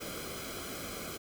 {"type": "noise with comb filter", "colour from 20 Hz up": "pink", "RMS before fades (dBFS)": -41, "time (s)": [0, 1.18], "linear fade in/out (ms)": 20, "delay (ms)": 1.1, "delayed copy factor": -0.7, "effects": []}